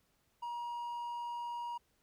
triangle tone, 952 Hz, A#5, 36 cents sharp, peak -36 dBFS, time 0.42-1.78 s, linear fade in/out 10 ms, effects pink hiss -75 dBFS RMS until 2.02 s

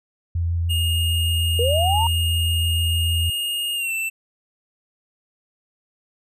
sine tone with vibrato, 84.9 Hz, F2, 48 cents flat, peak -19 dBFS, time 0.35-3.3 s, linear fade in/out 5 ms, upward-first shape triangle, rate 6.6 Hz, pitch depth 17 cents each way
square tone with pitch glide, 2844 to 2669 Hz, F7 to E7, +31 to +21 cents, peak -23 dBFS, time 0.69-4.1 s, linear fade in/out 20 ms, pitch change -110 cents, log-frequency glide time 3.75-3.92 s
sine linear sweep, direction up, 452 to 942 Hz, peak -19 dBFS, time 1.59-2.07 s, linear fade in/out 2 ms
effects none

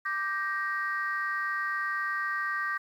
sine chord, G minor, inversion second, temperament just, 1176 / 1568 / 1881.6 Hz, D6 / G6 / Bb6, +2 / 0 / +16 cents, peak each -32 dBFS, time 0.05-2.78 s, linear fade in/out 10 ms, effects tanh soft clip ceiling -21 dBFS + 10-bit

